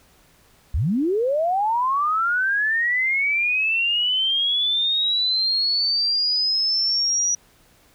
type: linear sweep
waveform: sine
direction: up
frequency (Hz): 51.6 to 5830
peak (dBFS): -18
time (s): 0.74-7.35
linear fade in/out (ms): 5
effects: pink hiss -56 dBFS RMS until 7.94 s